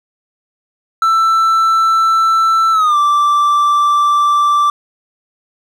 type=tone with pitch glide; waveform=triangle; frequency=1330 to 1171.3 Hz; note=E6 to D6; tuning=+15 to -5 cents; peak=-7 dBFS; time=1.02-4.7 s; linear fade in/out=2 ms; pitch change=-220 cents; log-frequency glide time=2.72-2.97 s; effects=none